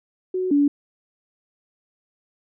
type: tone pair in turn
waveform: sine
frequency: 370 / 287 Hz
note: F#4 / D4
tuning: 0 / -40 cents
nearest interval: major third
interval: 440 cents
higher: first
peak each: -21 / -14 dBFS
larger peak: second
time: 0.34-0.51 / 0.51-0.68 s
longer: neither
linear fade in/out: 5 ms
effects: none